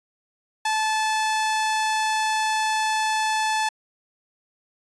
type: tone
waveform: sawtooth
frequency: 870 Hz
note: A5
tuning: 20 cents flat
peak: -17 dBFS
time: 0.65-3.69 s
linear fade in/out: 5 ms
effects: resampled to 22050 Hz